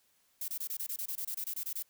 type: noise bursts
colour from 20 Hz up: violet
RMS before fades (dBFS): -37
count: 15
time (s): 0.41-1.826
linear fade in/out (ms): 5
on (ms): 72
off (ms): 24
effects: white hiss -71 dBFS RMS until 1.89 s